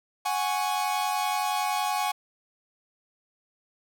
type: chord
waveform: 45% pulse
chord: F# suspended second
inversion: none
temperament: equal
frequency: 740 / 830.6 / 1108.7 Hz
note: F#5 / G#5 / C#6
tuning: 0 / 0 / 0 cents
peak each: -30 / -28 / -32 dBFS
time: 0.25-2.12 s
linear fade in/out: 10 ms
effects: none